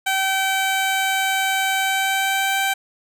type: tone with pitch glide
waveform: 15% pulse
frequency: 770 to 778 Hz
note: G5 to G5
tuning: -31 to -13 cents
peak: -12 dBFS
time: 0.06-2.74 s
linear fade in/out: 10 ms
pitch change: +18 cents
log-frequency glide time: 1.8-2.59 s
effects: none